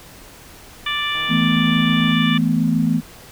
harmonic tone, 587.3 Hz, D5, in tune, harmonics 2 / 3 / 4 / 5 / 6, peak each -26 / -26 / -26 / -26 / -26 dBFS, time 0.86-2.38 s, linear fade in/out 5 ms
click train, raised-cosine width 1 ms, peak -27 dBFS, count 153, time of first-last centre 1.15-2.124 s, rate 156 Hz
sine chord, E suspended fourth, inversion none, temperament equal, 164.81 / 220 / 246.9 Hz, E3 / A3 / B3, 0 / 0 / 0 cents, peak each -19 dBFS, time 1.28-3.02 s, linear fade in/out 50 ms
effects pink hiss -42 dBFS RMS until 3.31 s

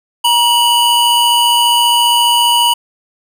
square tone pair together, 948.4 / 2960 Hz, A#5 / F#7, +30 / 0 cents, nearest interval octave + minor sixth, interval 1970 cents, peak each -12 dBFS, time 0.24-2.74 s, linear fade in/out 10 ms, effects none

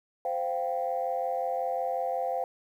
sine chord, C suspended fourth, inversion none, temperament equal with one note detuned, 519.9 / 698.5 / 784 Hz, C5 / F5 / G5, -11 / 0 / 0 cents, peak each -31 / -31 / -32 dBFS, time 0.25-2.44 s, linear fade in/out 2 ms, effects tanh soft clip ceiling -19 dBFS + 10-bit

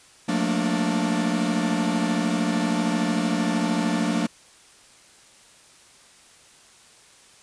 45% pulse chord, Bb major seventh, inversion second, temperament equal with one note detuned, 178.7 / 220 / 233.1 / 293.7 Hz, F3 / A3 / Bb3 / D4, +40 / 0 / 0 / 0 cents, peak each -27 dBFS, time 0.28-4.27 s, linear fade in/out 10 ms, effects white hiss -52 dBFS RMS until 7.42 s + resampled to 22050 Hz

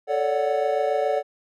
triangle chord, D major seventh, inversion second, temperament equal with one note detuned, 440 / 560.2 / 587.3 / 740 Hz, A4 / C#5 / D5 / F#5, 0 / +18 / 0 / 0 cents, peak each -24 dBFS, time 0.07-1.23 s, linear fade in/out 50 ms, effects none

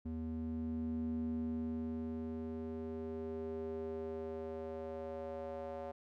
square tone with band-pass filter sweep, 80 Hz, D#2, 49 cents sharp, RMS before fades -41 dBFS, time 0.05-5.92 s, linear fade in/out 10 ms, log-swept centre 190 to 620 Hz, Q 3.3, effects none

